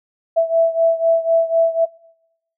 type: beating tone pair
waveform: sine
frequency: 659.3 / 663.3 Hz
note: E5 / E5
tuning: 0 / +11 cents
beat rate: 4 Hz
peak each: -14 / -17 dBFS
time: 0.36-1.86 s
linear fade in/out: 20 ms
effects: noise-tail reverb RT60 0.9 s tail -26 dB re dry